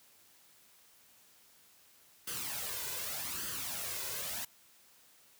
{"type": "noise with flanger", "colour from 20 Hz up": "white", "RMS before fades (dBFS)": -39, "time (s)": [2.27, 4.45], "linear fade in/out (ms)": 5, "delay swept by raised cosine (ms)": [0.63, 2.03], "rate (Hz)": 0.84, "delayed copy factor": 0.6, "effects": ["white hiss -63 dBFS RMS until 5.39 s", "high-pass 60 Hz 12 dB/octave"]}